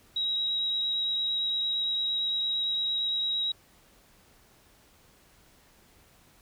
sine tone with vibrato, 3836 Hz, A#7, 49 cents sharp, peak -26 dBFS, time 0.16-3.52 s, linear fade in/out 5 ms, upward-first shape sine, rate 8.8 Hz, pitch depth 9 cents each way, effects pink hiss -60 dBFS RMS until 6.41 s

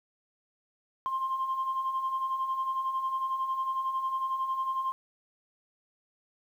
sine beating tone pair, 1046.5 / 1057.5 Hz, C6 / C6, 0 / +18 cents, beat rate 11 Hz, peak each -36 / -28 dBFS, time 1.06-4.92 s, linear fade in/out 0 ms, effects tanh soft clip ceiling -23 dBFS + 10-bit

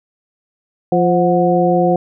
harmonic tone with a mistuned harmonic, 174.61 Hz, F3, in tune, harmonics 1 / 2 / 3 / 4, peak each -16 / -16 / -16 / -16 dBFS, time 0.92-1.96 s, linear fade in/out 2 ms, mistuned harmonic 4, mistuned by +77 cents, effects none

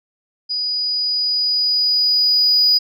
sine tone with level ramp, 4930 Hz, D#8, 17 cents flat, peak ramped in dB -19 to -9 dBFS, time 0.49-2.79 s, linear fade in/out 20 ms, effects tanh soft clip ceiling -7 dBFS

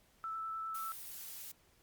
sine tone with vibrato, 1318.5 Hz, E6, in tune, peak -38 dBFS, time 0.24-0.92 s, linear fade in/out 0 ms, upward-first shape sine, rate 9.9 Hz, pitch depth 9 cents each way
blue noise, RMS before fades -47 dBFS, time 0.74-1.52 s, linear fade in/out 10 ms
effects pink hiss -69 dBFS RMS until 1.82 s + Opus 48 kbps

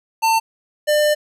square tone pair in turn, 897 / 598.7 Hz, A5 / D5, +33 / +33 cents, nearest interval perfect fifth, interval 700 cents, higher first, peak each -14 / -14 dBFS, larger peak neither, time 0.22-0.4 / 0.87-1.15 s, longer second, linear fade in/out 20 ms, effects resampled to 32000 Hz + 9-bit

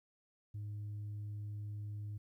sine tone, 104.1 Hz, G#2, 5 cents sharp, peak -38 dBFS, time 0.54-2.18 s, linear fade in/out 10 ms, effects tanh soft clip ceiling -39 dBFS + 13-bit

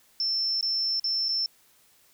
sine tone with dropouts, 5350 Hz, E8, 25 cents sharp, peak -24 dBFS, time 0.2-1.46 s, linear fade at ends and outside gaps 1 ms, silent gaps 0.61-0.627 / 0.997-1.042 / 1.285-1.29 s, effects white hiss -61 dBFS RMS until 2.13 s

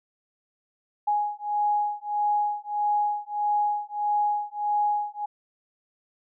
sine beating tone pair, 830.6 / 832.2 Hz, G#5 / G#5, 0 / +3 cents, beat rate 1.6 Hz, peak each -26 dBFS, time 1.07-5.26 s, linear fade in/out 10 ms, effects none

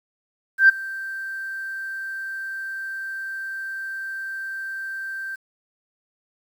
sine tone with ADSR envelope, 1568 Hz, G6, in tune, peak -6 dBFS, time 0.58-5.36 s, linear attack 110 ms, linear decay 12 ms, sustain -22 dB, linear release 14 ms, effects tanh soft clip ceiling -3 dBFS + 8-bit

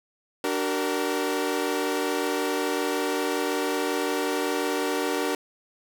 sawtooth chord, D augmented, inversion none, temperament equal with one note detuned, 293.7 / 379.1 / 466.2 Hz, D4 / F#4 / A#4, 0 / +42 / 0 cents, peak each -25 dBFS, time 0.44-5.35 s, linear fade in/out 2 ms, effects none

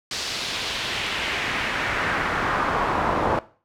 brown noise with band-pass filter sweep, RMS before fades -25 dBFS, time 0.11-3.39 s, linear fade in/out 2 ms, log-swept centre 4900 to 830 Hz, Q 1.6, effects noise-tail reverb RT60 0.4 s tail -18 dB re dry

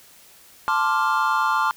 triangle chord, D minor seventh, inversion second, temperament equal, 880 / 1046.5 / 1174.7 / 1396.9 Hz, A5 / C6 / D6 / F6, 0 / 0 / 0 / 0 cents, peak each -22 dBFS, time 0.68-1.71 s, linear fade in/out 0 ms, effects white hiss -50 dBFS RMS until 1.76 s

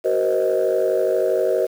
sine chord, C half-diminished seventh, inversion second, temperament just, 376.7 / 470.9 / 523.3 / 627.9 Hz, Gb4 / Bb4 / C5 / Eb5, +31 / +18 / 0 / +16 cents, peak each -21 dBFS, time 0.04-1.67 s, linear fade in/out 20 ms, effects tanh soft clip ceiling -10 dBFS + 7-bit

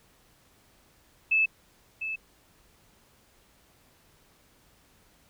sine tone with echo, 2617 Hz, E7, 13 cents flat, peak -20 dBFS, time 1.31-1.46 s, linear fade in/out 10 ms, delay 700 ms, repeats 1, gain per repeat -10 dB, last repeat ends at 2.16 s, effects pink hiss -62 dBFS RMS until 5.29 s

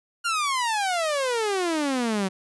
sawtooth exponential sweep, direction down, 1429 to 185 Hz, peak -19 dBFS, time 0.24-2.29 s, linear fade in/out 20 ms, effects resampled to 24000 Hz

